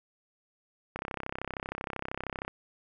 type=click train; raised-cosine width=0.5 ms; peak=-19 dBFS; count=51; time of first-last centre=0.96-2.48 s; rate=32.9 Hz; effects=none